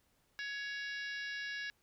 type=harmonic tone; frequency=559 Hz; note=C#5; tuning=14 cents sharp; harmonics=3 / 4 / 5 / 6 / 7 / 8 / 9 / 10; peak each=-40 / -49 / -49 / -56 / -51 / -59 / -52 / -56 dBFS; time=0.39-1.7 s; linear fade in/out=0 ms; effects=pink hiss -74 dBFS RMS until 1.82 s